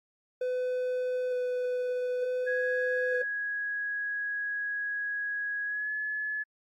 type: tone with vibrato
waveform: triangle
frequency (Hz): 501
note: B4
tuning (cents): +25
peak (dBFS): -26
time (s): 0.41-3.22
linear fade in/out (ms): 5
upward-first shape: square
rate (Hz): 0.55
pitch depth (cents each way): 8
type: tone with pitch glide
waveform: sine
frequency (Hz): 1661.2 to 1709.9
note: G#6 to A6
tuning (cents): 0 to -50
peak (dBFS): -30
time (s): 2.46-6.44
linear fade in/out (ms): 20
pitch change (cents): +50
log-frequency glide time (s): 5.65-5.91
effects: AAC 48 kbps